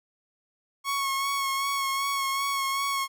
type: tone with vibrato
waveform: sawtooth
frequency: 1100 Hz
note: C#6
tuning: 14 cents flat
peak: -22 dBFS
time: 0.84-3.08 s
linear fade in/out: 50 ms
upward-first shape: sine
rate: 2.6 Hz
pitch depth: 25 cents each way
effects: none